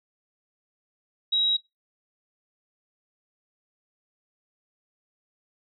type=tone; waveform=sine; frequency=3838 Hz; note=A#7; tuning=50 cents sharp; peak=-20 dBFS; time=1.32-1.57 s; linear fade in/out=10 ms; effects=noise-tail reverb RT60 0.2 s tail -21 dB re dry